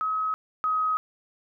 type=tone pair in turn; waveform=sine; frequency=1276 / 1264.3 Hz; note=D#6 / D#6; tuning=+43 / +27 cents; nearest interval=unison; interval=16 cents; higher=first; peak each=-24 / -22 dBFS; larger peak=second; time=0.01-0.34 / 0.64-0.97 s; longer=neither; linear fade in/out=0 ms; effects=none